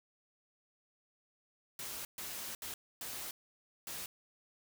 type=noise bursts at uneven times; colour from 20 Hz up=white; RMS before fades=-43 dBFS; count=5; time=1.79-2.05 / 2.18-2.55 / 2.62-2.74 / 3.01-3.31 / 3.87-4.06 s; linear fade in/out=2 ms; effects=none